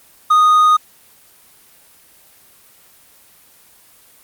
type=tone; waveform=triangle; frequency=1239 Hz; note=D#6; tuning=8 cents flat; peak=-6 dBFS; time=0.3-0.77 s; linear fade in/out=10 ms; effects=white hiss -48 dBFS RMS until 4.23 s + Opus 24 kbps